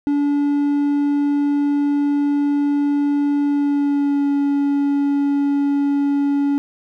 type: tone with pitch glide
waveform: triangle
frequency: 287.5 to 283.1 Hz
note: D4 to C#4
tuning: -37 to +37 cents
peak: -13 dBFS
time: 0.07-6.58 s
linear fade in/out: 0 ms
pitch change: -26 cents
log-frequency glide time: 3.44-4.29 s
effects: none